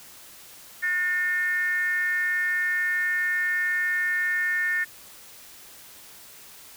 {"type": "tone with frequency modulation", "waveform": "sine", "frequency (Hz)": 1800, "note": "A6", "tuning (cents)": 39, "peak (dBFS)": -22, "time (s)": [0.82, 4.85], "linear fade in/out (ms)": 20, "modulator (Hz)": 356, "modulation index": 0.54, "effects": ["white hiss -47 dBFS RMS until 6.76 s"]}